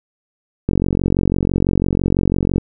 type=click train; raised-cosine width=3 ms; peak=-3 dBFS; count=88; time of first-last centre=0.69-2.581 s; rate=46 Hz; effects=none